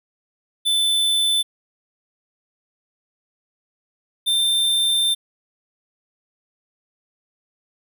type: tone pair in turn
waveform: square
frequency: 3520 / 3584 Hz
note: A7 / A7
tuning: 0 / +31 cents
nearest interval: unison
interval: 31 cents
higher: second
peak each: -17 dBFS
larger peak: neither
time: 0.65-1.43 / 4.26-5.15 s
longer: second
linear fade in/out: 20 ms
effects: none